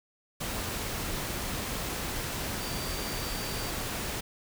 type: tone in noise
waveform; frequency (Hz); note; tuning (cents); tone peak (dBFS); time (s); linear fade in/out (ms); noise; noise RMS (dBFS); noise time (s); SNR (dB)
sine; 4647; D8; -19; -42; 2.6-3.71; 10; pink; -34; 0.4-4.21; -11
effects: none